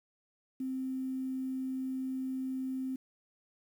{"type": "tone", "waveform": "sine", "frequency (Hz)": 261.6, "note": "C4", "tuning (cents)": 0, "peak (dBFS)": -33, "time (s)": [0.6, 2.96], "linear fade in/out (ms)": 5, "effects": ["10-bit"]}